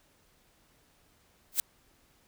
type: noise with exponential growth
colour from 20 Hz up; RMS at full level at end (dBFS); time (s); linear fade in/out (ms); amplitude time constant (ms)
blue; -21; 1.52-1.6; 1; 16
effects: pink hiss -66 dBFS RMS until 2.27 s